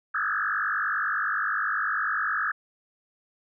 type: tone with frequency modulation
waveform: sine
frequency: 1480 Hz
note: F#6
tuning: in tune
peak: -24 dBFS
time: 0.14-2.52 s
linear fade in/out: 10 ms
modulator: 49.8 Hz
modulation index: 5
effects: none